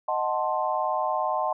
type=chord; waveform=sine; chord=D# diminished seventh; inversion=none; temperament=equal with one note detuned; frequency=622.3 / 740 / 880 / 1049.5 Hz; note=D#5 / F#5 / A5 / C6; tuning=0 / 0 / 0 / +5 cents; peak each=-29 dBFS; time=0.08-1.53 s; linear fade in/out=5 ms; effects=none